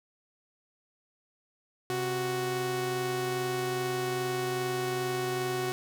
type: tone pair together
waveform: sawtooth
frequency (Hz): 130.92 / 370.3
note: C3 / F#4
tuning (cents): +1 / +1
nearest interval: octave + tritone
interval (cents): 1800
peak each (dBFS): -32 / -26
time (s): 1.9-5.72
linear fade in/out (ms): 0
effects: none